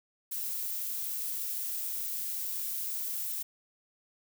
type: noise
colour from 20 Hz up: violet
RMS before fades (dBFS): -35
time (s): 0.31-3.43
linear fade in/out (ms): 10
effects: none